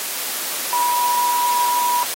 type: tone in noise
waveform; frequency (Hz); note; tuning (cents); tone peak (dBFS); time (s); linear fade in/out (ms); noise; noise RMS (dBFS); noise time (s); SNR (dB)
sine; 973; B5; -26; -16; 0.73-2.03; 0; white; -25; 0-2.14; +6
effects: high-pass 300 Hz 12 dB/octave + AAC 48 kbps